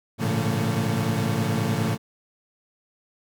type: tone cluster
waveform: 35% pulse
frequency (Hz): 105.2 / 115 / 140 / 170.5 / 223.3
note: G#2 / A#2 / C#3 / F3 / A3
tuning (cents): +23 / -23 / +18 / -41 / +26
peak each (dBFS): -27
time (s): 0.18-1.98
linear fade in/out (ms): 50
effects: none